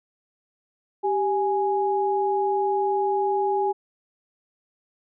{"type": "tone pair together", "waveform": "sine", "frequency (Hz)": [392, 830.6], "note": ["G4", "G#5"], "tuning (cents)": [0, 0], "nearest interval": "octave + minor second", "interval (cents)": 1300, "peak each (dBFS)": -23, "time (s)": [1.03, 3.73], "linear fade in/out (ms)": 20, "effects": []}